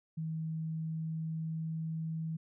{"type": "tone with pitch glide", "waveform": "sine", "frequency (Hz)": [159.9, 161.01], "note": ["D#3", "E3"], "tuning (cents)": [48, -40], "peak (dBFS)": -34, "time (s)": [0.17, 2.37], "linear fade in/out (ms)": 10, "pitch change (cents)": 12, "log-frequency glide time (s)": [0.48, 2.07], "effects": []}